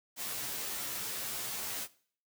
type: noise with comb filter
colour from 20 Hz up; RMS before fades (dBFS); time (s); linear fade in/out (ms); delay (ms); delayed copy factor
white; -38; 0.16-1.88; 50; 12; -0.95
effects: noise-tail reverb RT60 0.5 s tail -19 dB re dry + high-pass 60 Hz 12 dB/octave